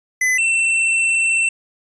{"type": "tone pair in turn", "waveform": "square", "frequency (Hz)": [2016, 2691], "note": ["B6", "E7"], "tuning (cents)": [35, 35], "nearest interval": "perfect fourth", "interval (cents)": 500, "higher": "second", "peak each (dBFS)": -15, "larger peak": "neither", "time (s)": [[0.21, 0.38], [0.38, 1.49]], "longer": "second", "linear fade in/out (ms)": 5, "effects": ["resampled to 22050 Hz"]}